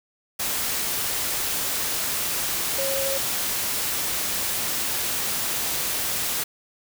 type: tone in noise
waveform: sine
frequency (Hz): 544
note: C#5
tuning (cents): -33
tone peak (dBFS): -26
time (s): 2.78-3.18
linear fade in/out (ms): 10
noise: white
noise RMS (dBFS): -26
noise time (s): 0.39-6.44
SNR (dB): -3
effects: none